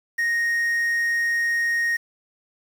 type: tone with quantisation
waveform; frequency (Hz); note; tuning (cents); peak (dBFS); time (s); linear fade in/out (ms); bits
triangle; 1864.7; A#6; 0; -18; 0.18-1.97; 10; 7
effects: none